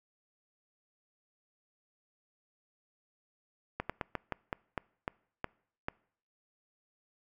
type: slowing click train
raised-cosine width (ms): 0.5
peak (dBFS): -18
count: 10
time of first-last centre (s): 3.8-5.885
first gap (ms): 96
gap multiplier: 1.21
effects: noise-tail reverb RT60 0.6 s tail -25 dB re dry